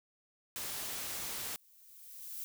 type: noise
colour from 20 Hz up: white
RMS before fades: -40 dBFS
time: 0.56-1.56 s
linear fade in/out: 0 ms
type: noise with exponential growth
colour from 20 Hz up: violet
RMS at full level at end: -41 dBFS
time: 1.1-2.44 s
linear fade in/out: 0 ms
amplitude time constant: 290 ms
effects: none